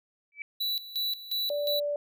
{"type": "tone with exponential growth", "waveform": "sine", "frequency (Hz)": 2304, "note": "D7", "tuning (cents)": -34, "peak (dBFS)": -30, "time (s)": [0.32, 0.42], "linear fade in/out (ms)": 1, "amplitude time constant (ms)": 21}
{"type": "tone with tremolo", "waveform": "square", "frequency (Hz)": 3950, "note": "B7", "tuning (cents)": 0, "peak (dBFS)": -28, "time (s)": [0.6, 1.8], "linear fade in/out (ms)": 10, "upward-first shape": "square", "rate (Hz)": 2.8, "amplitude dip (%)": 80}
{"type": "tone", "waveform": "sine", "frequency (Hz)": 583, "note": "D5", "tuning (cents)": -13, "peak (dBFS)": -27, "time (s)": [1.5, 1.96], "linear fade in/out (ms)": 2}
{"effects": []}